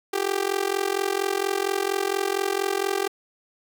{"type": "tone with amplitude modulation", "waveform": "sawtooth", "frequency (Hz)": 393.4, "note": "G4", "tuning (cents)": 6, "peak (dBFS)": -15, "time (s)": [0.13, 3.08], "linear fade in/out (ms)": 10, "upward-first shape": "sine", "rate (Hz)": 44.3, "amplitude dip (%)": 95, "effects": ["9-bit"]}